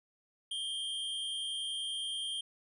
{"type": "tone with amplitude modulation", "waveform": "square", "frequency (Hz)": 3185, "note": "G7", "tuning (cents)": 27, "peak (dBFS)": -33, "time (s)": [0.51, 2.41], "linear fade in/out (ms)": 5, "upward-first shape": "sine", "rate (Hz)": 231, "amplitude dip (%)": 55, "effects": ["resampled to 24000 Hz"]}